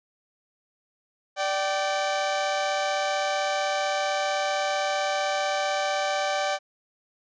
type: tone pair together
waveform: sawtooth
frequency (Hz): 588 / 772.1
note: D5 / G5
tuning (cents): +2 / -26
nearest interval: perfect fourth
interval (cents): 472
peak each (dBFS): -23 / -23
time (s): 1.36-6.59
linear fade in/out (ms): 50
effects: resampled to 16000 Hz